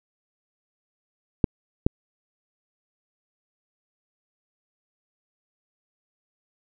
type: clicks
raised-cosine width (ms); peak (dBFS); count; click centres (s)
3; -4; 2; 1.442 / 1.865
effects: none